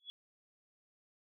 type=tone with exponential growth; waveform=sine; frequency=3379 Hz; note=G#7; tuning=29 cents sharp; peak=-39 dBFS; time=0-0.1 s; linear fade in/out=0 ms; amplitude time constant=20 ms; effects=none